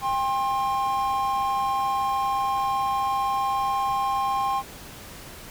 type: tone pair together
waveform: triangle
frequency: 797.1 / 1064 Hz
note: G5 / C6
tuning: +29 / +29 cents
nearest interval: perfect fourth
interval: 500 cents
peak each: -23 dBFS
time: 0.01-4.63 s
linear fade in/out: 50 ms
effects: pink hiss -42 dBFS RMS until 5.5 s